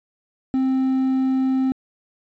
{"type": "tone with quantisation", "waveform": "triangle", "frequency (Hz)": 262.7, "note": "C4", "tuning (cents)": 7, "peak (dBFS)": -15, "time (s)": [0.54, 1.72], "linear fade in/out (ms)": 0, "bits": 7, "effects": ["resampled to 16000 Hz"]}